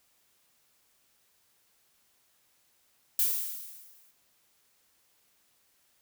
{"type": "noise with exponential decay", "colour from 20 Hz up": "violet", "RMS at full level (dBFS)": -24, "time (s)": [3.19, 4.11], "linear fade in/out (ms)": 1, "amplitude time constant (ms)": 200, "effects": ["white hiss -69 dBFS RMS until 6.01 s"]}